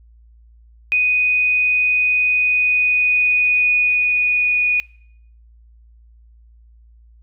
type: tone with pitch glide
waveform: sine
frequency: 2489 to 2466 Hz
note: D#7 to D#7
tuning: 0 to -16 cents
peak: -13 dBFS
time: 0.92-4.8 s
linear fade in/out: 0 ms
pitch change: -16 cents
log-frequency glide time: 2.31-4.67 s
effects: noise-tail reverb RT60 0.7 s tail -24 dB re dry + added 57 Hz sine -45 dBFS peak until 7.22 s